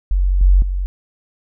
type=tone with level steps; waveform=sine; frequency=46.25 Hz; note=F#1; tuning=in tune; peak=-12 / -7 / -17 dBFS; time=0.11-0.86 s; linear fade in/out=0 ms; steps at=0.41 / 0.62 s; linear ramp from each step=2 ms; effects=none